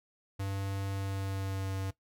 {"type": "tone with pitch glide", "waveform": "square", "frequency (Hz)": [98, 96.26], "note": ["G2", "G2"], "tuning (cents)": [0, -31], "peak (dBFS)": -34, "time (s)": [0.39, 1.91], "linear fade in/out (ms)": 10, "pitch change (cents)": -31, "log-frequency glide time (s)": [0.9, 1.72], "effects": ["noise-tail reverb RT60 0.1 s tail -17 dB re dry"]}